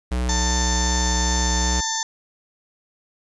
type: tone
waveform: square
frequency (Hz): 61.74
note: B1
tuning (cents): 0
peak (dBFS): -21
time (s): 0.11-1.81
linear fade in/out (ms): 10
type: harmonic tone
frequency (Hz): 891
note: A5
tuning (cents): +22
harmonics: 1 / 2 / 4 / 5 / 6 / 7 / 8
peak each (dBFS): -28 / -31 / -32 / -33 / -32 / -27 / -31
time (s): 0.29-2.03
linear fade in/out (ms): 2
effects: resampled to 24000 Hz + 9-bit